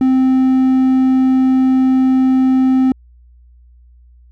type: tone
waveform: triangle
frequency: 260.6 Hz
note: C4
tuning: 7 cents flat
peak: -7 dBFS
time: 0.01-2.92 s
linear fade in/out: 2 ms
effects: added 60 Hz sine -42 dBFS peak until 4.31 s